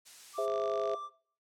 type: noise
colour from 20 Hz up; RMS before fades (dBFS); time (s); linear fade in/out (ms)
blue; -47; 0.05-0.47; 20
type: tone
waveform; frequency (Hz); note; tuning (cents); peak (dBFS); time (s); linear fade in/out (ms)
triangle; 1174.7; D6; 0; -37; 0.33-1.1; 50
type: chord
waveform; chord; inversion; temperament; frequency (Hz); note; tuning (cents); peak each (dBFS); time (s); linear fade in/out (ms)
sine; Ab augmented; none; equal with one note detuned; 411.2 / 523.3 / 659.3; Ab4 / C5 / E5; -17 / 0 / 0; -35 / -37 / -31; 0.38-0.95; 5
type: click train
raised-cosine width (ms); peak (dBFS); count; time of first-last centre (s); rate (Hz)
0.2; -31; 24; 0.48-0.935; 50.5
effects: noise-tail reverb RT60 0.5 s tail -19 dB re dry + low-pass 8000 Hz 12 dB/octave